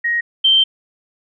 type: tone pair in turn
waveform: sine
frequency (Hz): 1881 / 3129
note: A#6 / G7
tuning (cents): +15 / -4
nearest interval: major sixth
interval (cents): 881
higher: second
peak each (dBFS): -15 / -9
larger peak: second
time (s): 0.04-0.21 / 0.44-0.64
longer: second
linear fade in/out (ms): 10
effects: none